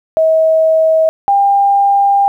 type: tone pair in turn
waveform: sine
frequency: 640 / 799 Hz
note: D#5 / G5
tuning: +49 / +33 cents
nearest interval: major third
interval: 384 cents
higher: second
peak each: -7 dBFS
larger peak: neither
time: 0.17-1.09 / 1.28-2.28 s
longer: second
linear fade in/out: 0 ms
effects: 8-bit